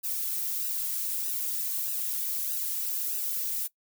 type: noise with flanger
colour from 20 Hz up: violet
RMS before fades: -31 dBFS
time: 0.03-3.68 s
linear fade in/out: 20 ms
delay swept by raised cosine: 0.9 to 2.9 ms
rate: 1.6 Hz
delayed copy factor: -0.9
effects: noise-tail reverb RT60 0.1 s tail -20 dB re dry